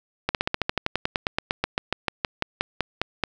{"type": "slowing click train", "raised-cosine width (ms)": 0.3, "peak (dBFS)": -6, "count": 25, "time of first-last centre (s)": [0.29, 3.237], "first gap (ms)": 58, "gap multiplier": 1.06, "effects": []}